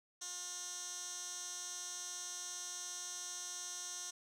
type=tone with band-pass filter; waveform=15% pulse; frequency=357.3 Hz; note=F4; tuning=40 cents sharp; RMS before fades=-45 dBFS; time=0.21-4.11 s; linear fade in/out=10 ms; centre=6500 Hz; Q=3.5; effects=none